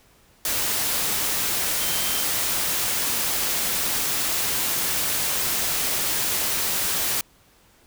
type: tone in noise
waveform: sine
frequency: 3136 Hz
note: G7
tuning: in tune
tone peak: -34 dBFS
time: 1.81-2.23 s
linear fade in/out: 2 ms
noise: white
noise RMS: -24 dBFS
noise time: 0.45-7.21 s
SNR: -13 dB
effects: pink hiss -57 dBFS RMS until 7.86 s